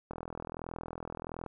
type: click train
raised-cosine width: 1 ms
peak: -25 dBFS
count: 57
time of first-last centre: 0.11-1.463 s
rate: 41.4 Hz
effects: none